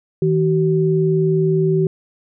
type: tone pair together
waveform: sine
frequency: 159.68 / 380 Hz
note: D#3 / F#4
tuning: +45 / +46 cents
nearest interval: octave + minor third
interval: 1501 cents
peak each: -16 dBFS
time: 0.22-1.87 s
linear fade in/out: 2 ms
effects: none